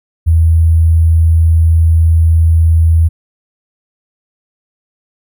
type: tone with sample-and-hold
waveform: sine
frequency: 81.7 Hz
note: E2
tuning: 15 cents flat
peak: -5 dBFS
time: 0.26-3.09 s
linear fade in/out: 20 ms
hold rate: 11025 Hz
effects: none